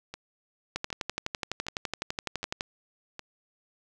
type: two click trains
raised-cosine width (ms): 0.2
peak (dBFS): -13 / -21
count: 23 / 5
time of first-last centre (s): 0.76-2.609 / 0.14-3.193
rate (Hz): 11.9 / 1.31
effects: none